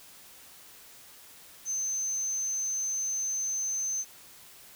sine tone, 6200 Hz, G8, 20 cents flat, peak -27 dBFS, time 1.65-4.05 s, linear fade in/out 50 ms, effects tanh soft clip ceiling -26 dBFS + white hiss -52 dBFS RMS until 4.75 s

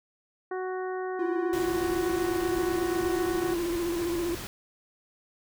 harmonic tone, 371.1 Hz, F#4, 5 cents sharp, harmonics 1 / 2 / 3 / 4 / 5, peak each -31 / -37 / -41 / -43 / -45 dBFS, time 0.51-3.54 s, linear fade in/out 5 ms
triangle tone with vibrato, 342.9 Hz, F4, 32 cents flat, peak -25 dBFS, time 1.19-4.35 s, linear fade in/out 5 ms, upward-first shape square, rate 15 Hz, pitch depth 42 cents each way
pink noise, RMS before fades -38 dBFS, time 1.53-4.47 s, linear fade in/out 0 ms
effects none

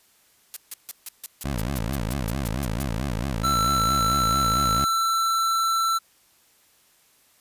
blue noise bursts, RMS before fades -32 dBFS, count 14, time 0.54-2.826 s, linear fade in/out 0 ms, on 24 ms, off 150 ms
15% pulse tone with vibrato, 61.3 Hz, B1, 12 cents flat, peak -19 dBFS, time 1.44-4.85 s, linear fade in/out 10 ms, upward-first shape sine, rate 4.5 Hz, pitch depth 270 cents each way
square tone, 1338 Hz, E6, 25 cents sharp, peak -21 dBFS, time 3.43-5.99 s, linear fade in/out 20 ms
effects white hiss -60 dBFS RMS until 7.4 s + resampled to 32000 Hz

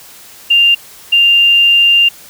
sine tone bursts at uneven times, 2793 Hz, F7, 1 cent flat, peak -5 dBFS, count 2, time 0.5-0.75 / 1.12-2.09 s, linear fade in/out 10 ms, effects white hiss -37 dBFS RMS until 2.29 s

